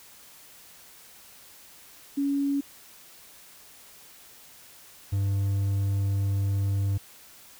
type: tone pair in turn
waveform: sine / triangle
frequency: 280.5 / 98.95 Hz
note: C#4 / G2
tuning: +21 / +17 cents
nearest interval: octave + tritone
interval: 1804 cents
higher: first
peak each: -23 / -21 dBFS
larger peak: second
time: 2.17-2.61 / 5.12-6.98 s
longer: second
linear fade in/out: 10 ms
effects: white hiss -51 dBFS RMS until 7.59 s